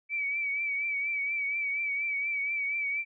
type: tone with vibrato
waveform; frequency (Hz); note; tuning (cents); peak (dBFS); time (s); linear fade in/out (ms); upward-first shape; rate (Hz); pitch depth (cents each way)
sine; 2290; D7; -44; -28; 0.09-3.05; 50; triangle; 4.2; 56
effects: none